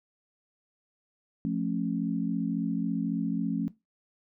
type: chord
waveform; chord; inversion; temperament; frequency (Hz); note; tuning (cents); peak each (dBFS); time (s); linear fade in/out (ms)
sine; F augmented; none; just; 174.61 / 218.3 / 272.8; F3 / A3 / C#4; 0 / -13 / -28; -31; 1.45-3.68; 0
effects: noise-tail reverb RT60 0.2 s tail -18 dB re dry